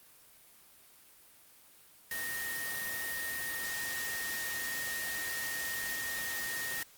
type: tone in noise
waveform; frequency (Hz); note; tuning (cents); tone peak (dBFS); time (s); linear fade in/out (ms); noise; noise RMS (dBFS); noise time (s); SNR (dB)
sine; 1852; A#6; -12; -37; 2.11-6.83; 2; white; -39; 2.11-6.83; -1
effects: white hiss -59 dBFS RMS until 6.97 s + Opus 32 kbps